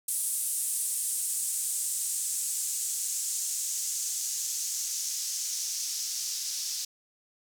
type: noise with band-pass filter sweep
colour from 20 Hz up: blue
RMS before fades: -32 dBFS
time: 0.08-6.85 s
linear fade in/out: 5 ms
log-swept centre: 9400 to 5400 Hz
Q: 2.5
effects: none